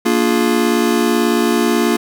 square chord, Bb dominant seventh, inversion none, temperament just, 233.1 / 291.4 / 349.6 / 419.5 Hz, Bb3 / D4 / F4 / Ab4, 0 / -13 / +2 / +17 cents, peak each -17 / -21 / -18 / -21 dBFS, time 0.05-1.97 s, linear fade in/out 10 ms, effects none

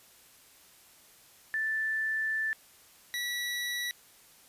sine / 25% pulse tone pair in turn, 1762 / 1943.6 Hz, A6 / B6, +2 / -28 cents, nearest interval major second, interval 170 cents, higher second, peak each -28 dBFS, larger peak neither, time 1.54-2.53 / 3.14-3.91 s, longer first, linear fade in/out 0 ms, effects white hiss -58 dBFS RMS until 4.48 s + resampled to 32000 Hz

